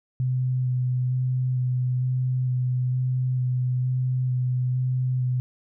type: tone with vibrato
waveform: sine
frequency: 126.9 Hz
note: B2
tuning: 47 cents sharp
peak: -21 dBFS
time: 0.2-5.4 s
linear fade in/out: 0 ms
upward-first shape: square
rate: 1.1 Hz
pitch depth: 11 cents each way
effects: none